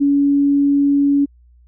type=tone; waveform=sine; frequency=282.7 Hz; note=C#4; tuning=34 cents sharp; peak=-11 dBFS; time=0-1.26 s; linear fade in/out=20 ms; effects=added 60 Hz sine -46 dBFS peak until 1.67 s